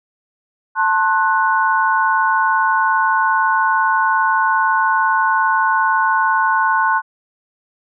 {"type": "chord", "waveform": "sine", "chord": "F# diminished", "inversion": "first", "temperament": "just", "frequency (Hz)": [888, 1065.6, 1480], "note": ["A5", "C6", "F#6"], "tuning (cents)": [16, 31, 0], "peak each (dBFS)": -17, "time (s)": [0.75, 7.02], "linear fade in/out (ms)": 50, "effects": []}